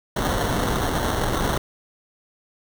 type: noise with sample-and-hold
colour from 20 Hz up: pink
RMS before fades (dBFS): -23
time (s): 0.16-1.58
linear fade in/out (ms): 5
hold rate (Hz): 2450
effects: none